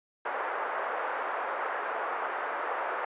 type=band-pass noise; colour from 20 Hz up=white; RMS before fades=-33 dBFS; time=0.25-3.05 s; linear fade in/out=5 ms; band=460 to 1500 Hz; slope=24 dB/octave; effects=resampled to 8000 Hz

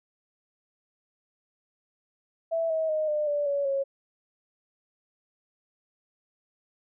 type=tone with pitch steps; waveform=sine; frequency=659.3 / 639.4 / 620.1 / 601.4 / 583.3 / 565.7 / 548.7 Hz; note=E5 / D#5 / D#5 / D5 / D5 / C#5 / C#5; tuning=0 / +47 / -6 / +41 / -12 / +35 / -18 cents; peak=-24 dBFS; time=2.51-3.84 s; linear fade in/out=20 ms; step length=190 ms; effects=none

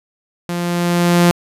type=tone with level ramp; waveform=sawtooth; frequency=173.9 Hz; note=F3; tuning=7 cents flat; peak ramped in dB=-16 to -4 dBFS; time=0.49-1.31 s; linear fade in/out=0 ms; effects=resampled to 32000 Hz

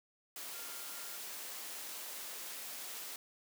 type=tone in noise; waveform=sine; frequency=1396.9 Hz; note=F6; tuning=in tune; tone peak=-56 dBFS; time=0.54-1.16 s; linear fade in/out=2 ms; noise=white; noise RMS=-45 dBFS; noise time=0.36-3.16 s; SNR=-14 dB; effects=high-pass 300 Hz 12 dB/octave

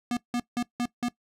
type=tone bursts; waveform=square; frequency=241.8 Hz; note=B3; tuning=36 cents flat; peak=-26 dBFS; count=5; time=0.11-1.085 s; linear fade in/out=2 ms; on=59 ms; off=170 ms; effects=noise-tail reverb RT60 0.1 s tail -19 dB re dry + low-pass 10000 Hz 12 dB/octave

